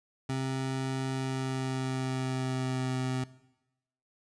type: tone with pitch glide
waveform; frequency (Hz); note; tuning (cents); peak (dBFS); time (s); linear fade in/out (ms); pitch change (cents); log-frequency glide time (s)
25% pulse; 132.4 to 129.23; C3 to C3; +21 to -21; -26; 0.29-3.24; 5; -42; 1.08-2.92
effects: noise-tail reverb RT60 0.9 s tail -18 dB re dry + resampled to 22050 Hz